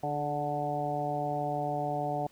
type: harmonic tone with a mistuned harmonic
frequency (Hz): 146.83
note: D3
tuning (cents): 0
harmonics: 1 / 2 / 3 / 4 / 5 / 6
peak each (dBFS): -37 / -39 / -40 / -36 / -32 / -41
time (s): 0.03-2.27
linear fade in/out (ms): 5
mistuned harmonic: 3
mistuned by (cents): -34
effects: pink hiss -61 dBFS RMS until 2.31 s